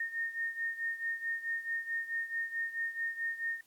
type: beating tone pair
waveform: sine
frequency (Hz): 1834 / 1838.6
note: A#6 / A#6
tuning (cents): -29 / -24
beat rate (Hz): 4.6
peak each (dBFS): -35 / -39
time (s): 0-3.61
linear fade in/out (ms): 5
effects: white hiss -67 dBFS RMS until 3.66 s + AAC 64 kbps

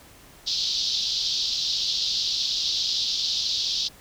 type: band-pass noise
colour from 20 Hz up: pink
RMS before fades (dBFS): -26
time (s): 0.46-3.89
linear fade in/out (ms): 20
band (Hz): 3500 to 5300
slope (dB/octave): 48
effects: pink hiss -50 dBFS RMS until 4 s

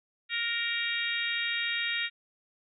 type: harmonic tone with a mistuned harmonic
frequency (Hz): 466.2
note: A#4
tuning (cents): 0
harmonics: 3 / 4 / 5 / 6 / 7 / 8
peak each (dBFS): -39 / -33 / -34 / -37 / -39 / -35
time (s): 0.29-2.1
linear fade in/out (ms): 50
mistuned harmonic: 3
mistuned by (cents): +17
effects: none

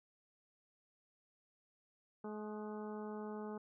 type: harmonic tone with a mistuned harmonic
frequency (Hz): 212.4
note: G#3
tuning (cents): +39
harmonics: 1 / 2 / 3 / 4 / 5 / 6 / 7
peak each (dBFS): -45 / -46 / -55 / -52 / -58 / -57 / -62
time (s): 2.24-3.58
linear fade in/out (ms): 5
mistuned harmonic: 6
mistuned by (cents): -39
effects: none

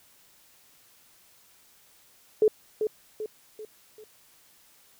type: tone with echo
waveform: sine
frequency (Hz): 430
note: A4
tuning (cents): -40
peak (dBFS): -16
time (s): 2.42-2.48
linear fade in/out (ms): 2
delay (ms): 390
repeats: 4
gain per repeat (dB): -7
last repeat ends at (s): 4.04
effects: white hiss -59 dBFS RMS until 4.99 s

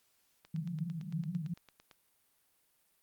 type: click train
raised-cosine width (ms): 0.2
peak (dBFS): -37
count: 14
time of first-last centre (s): 0.45-1.912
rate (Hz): 8.89
type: band-pass noise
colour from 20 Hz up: pink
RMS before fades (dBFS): -38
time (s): 0.54-1.54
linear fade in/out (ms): 5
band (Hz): 150 to 180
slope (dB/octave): 96
effects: white hiss -73 dBFS RMS until 3.02 s + Opus 48 kbps

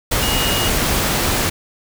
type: tone in noise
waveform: sine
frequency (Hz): 2869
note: F7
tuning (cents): +46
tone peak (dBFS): -22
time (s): 0.22-0.69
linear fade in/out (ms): 10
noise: pink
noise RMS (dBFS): -18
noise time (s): 0.11-1.5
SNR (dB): -7
effects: none

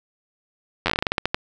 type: slowing click train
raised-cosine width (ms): 0.3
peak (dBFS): -4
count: 14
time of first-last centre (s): 0.86-1.345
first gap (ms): 10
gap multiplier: 1.2
effects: none

